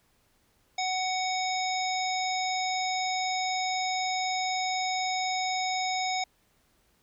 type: harmonic tone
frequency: 746 Hz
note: F#5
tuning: 14 cents sharp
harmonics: 1 / 3 / 5 / 7 / 9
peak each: -29 / -34 / -36 / -37 / -39 dBFS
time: 0.78-6.24 s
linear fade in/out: 5 ms
effects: pink hiss -68 dBFS RMS until 7.02 s